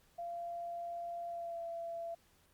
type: tone with pitch glide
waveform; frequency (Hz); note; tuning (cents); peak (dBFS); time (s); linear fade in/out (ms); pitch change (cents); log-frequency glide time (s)
sine; 688 to 674.6; F5 to E5; -26 to +40; -39; 0.18-2.15; 10; -34; 1.29-1.62
effects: pink hiss -69 dBFS RMS until 2.53 s + Opus 48 kbps